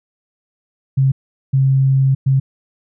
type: tone bursts at uneven times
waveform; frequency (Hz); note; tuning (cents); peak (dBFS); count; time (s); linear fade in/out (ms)
sine; 134.4; C3; +47; -10; 3; 0.97-1.12 / 1.53-2.15 / 2.26-2.4; 10
effects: none